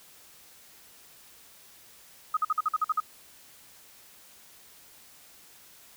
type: tone bursts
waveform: sine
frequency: 1257 Hz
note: D#6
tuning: 17 cents sharp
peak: -22 dBFS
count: 9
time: 2.34-3.002 s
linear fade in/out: 5 ms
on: 30 ms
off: 49 ms
effects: white hiss -54 dBFS RMS until 5.96 s